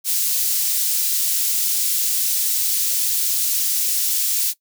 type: high-pass noise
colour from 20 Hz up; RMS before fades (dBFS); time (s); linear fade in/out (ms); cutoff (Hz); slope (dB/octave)
white; -20; 0.04-4.54; 50; 4600; 12
effects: noise-tail reverb RT60 0.1 s tail -19 dB re dry